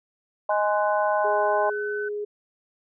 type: harmonic tone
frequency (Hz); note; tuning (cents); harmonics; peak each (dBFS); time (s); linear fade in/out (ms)
207.7; G#3; 0; 3 / 4 / 5; -23 / -25 / -27; 0.49-1.7; 5
type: tone with pitch glide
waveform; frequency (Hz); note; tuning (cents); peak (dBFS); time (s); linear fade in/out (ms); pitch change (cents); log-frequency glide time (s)
sine; 1491 to 1510.1; F#6 to F#6; +13 to +35; -30; 0.5-2.09; 10; +22; 1.4-1.8
type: tone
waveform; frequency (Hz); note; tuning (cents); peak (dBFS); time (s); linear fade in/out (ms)
sine; 415.3; G#4; 0; -27; 1.24-2.25; 10
effects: none